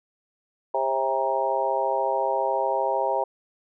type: harmonic tone with a mistuned harmonic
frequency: 133.8 Hz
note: C3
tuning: 39 cents sharp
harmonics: 3 / 4 / 5 / 6 / 7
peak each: -31 / -27 / -28 / -28 / -27 dBFS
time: 0.74-3.24 s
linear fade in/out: 5 ms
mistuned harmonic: 5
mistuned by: -38 cents
effects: none